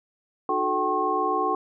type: tone cluster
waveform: sine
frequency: 306.3 / 365.9 / 433.4 / 768 / 1080 Hz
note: D#4 / F#4 / A4 / G5 / C#6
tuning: -27 / -19 / -26 / -36 / -45 cents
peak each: -32 / -30 / -29 / -27 / -25 dBFS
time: 0.49-1.55 s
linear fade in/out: 2 ms
effects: none